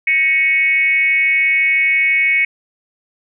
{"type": "tone with frequency modulation", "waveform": "sine", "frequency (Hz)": 2217, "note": "C#7", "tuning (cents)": 0, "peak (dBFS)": -11, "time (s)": [0.07, 2.45], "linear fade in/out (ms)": 5, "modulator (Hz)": 311, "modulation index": 0.63, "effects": []}